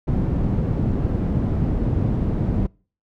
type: low-pass noise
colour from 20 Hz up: white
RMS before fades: -21 dBFS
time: 0.07-2.67 s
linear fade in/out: 10 ms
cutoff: 180 Hz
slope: 12 dB/octave
effects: noise-tail reverb RT60 0.4 s tail -26 dB re dry